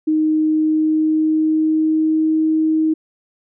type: tone with pitch glide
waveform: sine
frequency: 311.1 to 315.3 Hz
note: D#4 to D#4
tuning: 0 to +23 cents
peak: -13 dBFS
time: 0.07-2.94 s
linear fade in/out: 10 ms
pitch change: +23 cents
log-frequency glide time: 0.49-2.37 s
effects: none